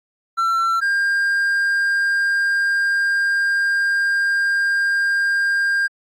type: tone pair in turn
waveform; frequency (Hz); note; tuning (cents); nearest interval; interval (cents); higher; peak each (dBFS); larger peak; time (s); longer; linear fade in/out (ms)
triangle; 1348 / 1603.1; E6 / G6; +38 / +38; minor third; 300; second; -14; neither; 0.37-0.81 / 0.81-5.88; second; 20
effects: AAC 64 kbps